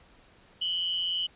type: tone pair together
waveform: sine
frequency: 2962 / 3138 Hz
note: F#7 / G7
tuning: +1 / +1 cents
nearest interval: minor second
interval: 100 cents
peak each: -28 / -33 dBFS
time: 0.61-1.27 s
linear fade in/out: 10 ms
effects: pink hiss -58 dBFS RMS until 1.35 s + resampled to 8000 Hz